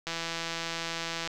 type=click train; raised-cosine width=0.2 ms; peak=-16 dBFS; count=201; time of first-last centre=0.07-1.275 s; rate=166 Hz; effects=none